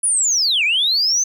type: linear two-way sweep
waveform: sine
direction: down then up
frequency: 10040 to 2246 to 6300 Hz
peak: -13 dBFS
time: 0.03-1.24 s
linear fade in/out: 10 ms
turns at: 0.64 s
effects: tanh soft clip ceiling -10 dBFS + 9-bit